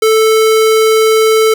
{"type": "tone", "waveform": "square", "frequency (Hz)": 440, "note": "A4", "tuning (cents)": 0, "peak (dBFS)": -7, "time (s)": [0.02, 1.54], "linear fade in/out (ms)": 5, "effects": []}